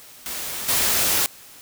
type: noise with level steps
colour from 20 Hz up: white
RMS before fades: -30 / -20 dBFS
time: 0.26-1.26 s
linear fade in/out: 0 ms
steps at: 0.68 s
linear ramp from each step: 10 ms
effects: white hiss -45 dBFS RMS until 1.61 s